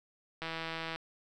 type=click train; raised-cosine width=0.3 ms; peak=-22 dBFS; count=89; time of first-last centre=0.42-0.96 s; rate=163 Hz; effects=none